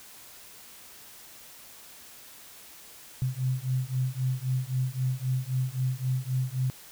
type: beating tone pair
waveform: sine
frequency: 127.2 / 131 Hz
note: C3 / C3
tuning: -48 / +2 cents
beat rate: 3.8 Hz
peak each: -29 / -29 dBFS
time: 3.22-6.7 s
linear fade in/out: 0 ms
effects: white hiss -49 dBFS RMS until 6.91 s